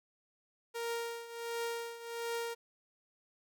sawtooth tone with tremolo, 466.2 Hz, A#4, in tune, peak -30 dBFS, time 0.74-2.55 s, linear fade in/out 20 ms, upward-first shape triangle, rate 1.4 Hz, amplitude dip 80%, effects none

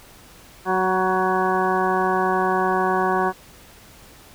harmonic tone with a mistuned harmonic, 186.2 Hz, F#3, 11 cents sharp, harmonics 1 / 2 / 3 / 4 / 5 / 6 / 8 / 9, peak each -28 / -23 / -32 / -23 / -26 / -25 / -29 / -32 dBFS, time 0.65-3.33 s, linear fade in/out 50 ms, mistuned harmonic 5, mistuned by +21 cents, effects pink hiss -47 dBFS RMS until 4.34 s

